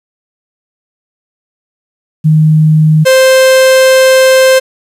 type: tone pair in turn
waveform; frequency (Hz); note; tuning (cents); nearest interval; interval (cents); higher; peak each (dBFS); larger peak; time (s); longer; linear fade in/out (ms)
sine / 45% pulse; 155.56 / 523.2; D#3 / C5; 0 / 0; octave + major sixth; 2100; second; -3; neither; 2.24-3.05 / 3.05-4.6; second; 20
effects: resampled to 32000 Hz + 7-bit